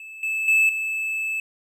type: tone with level steps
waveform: triangle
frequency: 2619 Hz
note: E7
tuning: 12 cents flat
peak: -35 / -21 / -13 / -22 dBFS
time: 0-1.4 s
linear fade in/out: 2 ms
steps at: 0.23 / 0.48 / 0.69 s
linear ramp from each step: 2 ms
effects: none